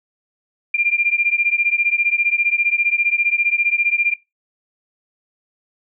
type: beating tone pair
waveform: sine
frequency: 2385 / 2400 Hz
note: D7 / D7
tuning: +26 / +37 cents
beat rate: 15 Hz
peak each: -18 dBFS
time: 0.74-4.14 s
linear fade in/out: 5 ms
effects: noise-tail reverb RT60 0.2 s tail -19 dB re dry